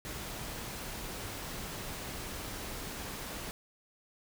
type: noise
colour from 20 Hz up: pink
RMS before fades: -41 dBFS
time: 0.05-3.51 s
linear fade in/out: 0 ms
effects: none